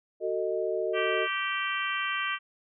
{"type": "chord", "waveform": "sine", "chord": "D# diminished", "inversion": "first", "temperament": "just", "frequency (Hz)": [373.4, 448, 622.3], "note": ["F#4", "A4", "D#5"], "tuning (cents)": [16, 31, 0], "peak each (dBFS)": -31, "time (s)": [0.2, 1.28], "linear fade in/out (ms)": 50}
{"type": "harmonic tone", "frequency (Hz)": 389.5, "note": "G4", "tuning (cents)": -11, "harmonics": [3, 4, 5, 6, 7, 8], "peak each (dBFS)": [-33, -34, -35, -36, -36, -37], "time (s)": [0.93, 2.39], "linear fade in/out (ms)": 50}
{"effects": []}